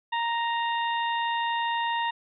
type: harmonic tone with a mistuned harmonic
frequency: 932.3 Hz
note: A#5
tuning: in tune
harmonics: 1 / 2 / 3 / 4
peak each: -26 / -32 / -36 / -38 dBFS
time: 0.12-2.11 s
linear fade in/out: 10 ms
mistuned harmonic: 4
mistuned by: -30 cents
effects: none